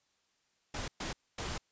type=noise bursts at uneven times; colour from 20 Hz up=pink; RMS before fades=-38 dBFS; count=3; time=0.74-0.88 / 1-1.13 / 1.38-1.58 s; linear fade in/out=5 ms; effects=white hiss -75 dBFS RMS until 1.71 s + resampled to 16000 Hz